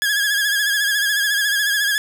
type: tone with vibrato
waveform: sawtooth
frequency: 1661.2 Hz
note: G#6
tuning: in tune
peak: -13 dBFS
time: 0.02-1.98 s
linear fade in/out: 0 ms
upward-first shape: sine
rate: 14 Hz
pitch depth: 58 cents each way
effects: none